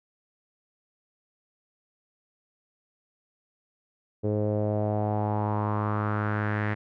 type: tone with low-pass filter sweep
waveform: sawtooth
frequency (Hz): 105.3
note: G#2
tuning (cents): +24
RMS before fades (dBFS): -27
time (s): 4.23-6.75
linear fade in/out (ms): 20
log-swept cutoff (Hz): 460 to 1900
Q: 3.8
effects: none